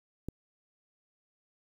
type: click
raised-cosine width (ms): 3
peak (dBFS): -23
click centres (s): 0.286
effects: 9-bit